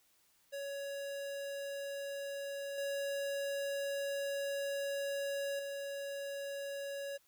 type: tone with level steps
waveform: square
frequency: 559 Hz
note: C#5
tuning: 14 cents sharp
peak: -40 / -36 / -40 dBFS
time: 0.52-7.18 s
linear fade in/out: 20 ms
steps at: 2.78 / 5.59 s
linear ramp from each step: 2 ms
effects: white hiss -71 dBFS RMS until 7.27 s